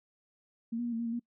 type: tone with pitch steps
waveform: sine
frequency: 229.7 / 239.9 / 237.7 / 227.7 / 234.7 / 229.7 / 237.8 Hz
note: A#3 / A#3 / A#3 / A#3 / A#3 / A#3 / A#3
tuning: -25 / +50 / +34 / -40 / +12 / -25 / +35 cents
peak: -31 dBFS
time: 0.72-1.196 s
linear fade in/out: 10 ms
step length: 68 ms
effects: noise-tail reverb RT60 0.1 s tail -24 dB re dry